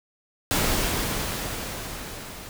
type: noise with level ramp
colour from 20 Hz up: pink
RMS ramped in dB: -22 to -40 dBFS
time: 0.51-2.49 s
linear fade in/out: 0 ms
effects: none